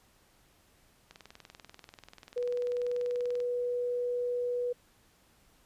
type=click train; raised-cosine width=0.2 ms; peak=-31 dBFS; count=48; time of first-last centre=1.11-3.403 s; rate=20.5 Hz
type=tone; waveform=sine; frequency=488.9 Hz; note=B4; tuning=18 cents flat; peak=-29 dBFS; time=2.36-4.73 s; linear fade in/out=10 ms
effects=pink hiss -65 dBFS RMS until 5.65 s + resampled to 32000 Hz